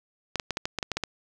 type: clicks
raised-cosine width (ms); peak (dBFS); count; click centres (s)
0.2; -11; 10; 0.357 / 0.398 / 0.507 / 0.571 / 0.655 / 0.787 / 0.828 / 0.917 / 0.97 / 1.037
effects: none